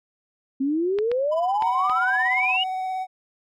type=exponential sweep; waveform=sine; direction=up; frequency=261.6 to 2960 Hz; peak=-20 dBFS; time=0.6-2.64 s; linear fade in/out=10 ms
type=clicks; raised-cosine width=0.3 ms; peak=-17 dBFS; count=4; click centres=0.987 / 1.116 / 1.623 / 1.897 s
type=tone with tremolo; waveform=triangle; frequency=1000 Hz; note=B5; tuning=21 cents sharp; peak=-24 dBFS; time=1.31-2.57 s; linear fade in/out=20 ms; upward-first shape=sine; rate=17 Hz; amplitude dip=85%
type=tone with vibrato; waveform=triangle; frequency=750 Hz; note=F#5; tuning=23 cents sharp; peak=-23 dBFS; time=1.6-3.07 s; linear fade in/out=50 ms; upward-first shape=sine; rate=17 Hz; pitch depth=13 cents each way
effects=none